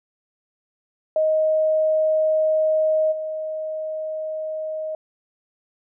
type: tone with level steps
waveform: sine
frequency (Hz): 626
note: D#5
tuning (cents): +10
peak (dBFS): -16 / -25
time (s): 1.16-4.95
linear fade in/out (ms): 2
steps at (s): 3.11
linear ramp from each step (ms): 20
effects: none